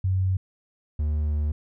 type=tone pair in turn; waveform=sine / triangle; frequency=94 / 75.19 Hz; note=F#2 / D2; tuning=+28 / +41 cents; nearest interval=major third; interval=387 cents; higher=first; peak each=-20 dBFS; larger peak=neither; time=0.04-0.37 / 0.99-1.52 s; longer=second; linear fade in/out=5 ms; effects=none